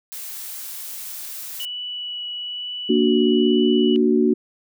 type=noise; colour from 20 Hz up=blue; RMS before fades=-33 dBFS; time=0.12-1.65 s; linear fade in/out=0 ms
type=tone with vibrato; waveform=sine; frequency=2948 Hz; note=F#7; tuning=7 cents flat; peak=-27 dBFS; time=1.6-3.96 s; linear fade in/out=0 ms; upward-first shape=triangle; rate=1.1 Hz; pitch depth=9 cents each way
type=chord; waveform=sine; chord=Bb augmented; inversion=none; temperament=equal; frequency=233.1 / 293.7 / 370 Hz; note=Bb3 / D4 / F#4; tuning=0 / 0 / 0 cents; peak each=-18 / -20 / -18 dBFS; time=2.89-4.34 s; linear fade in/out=10 ms
effects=none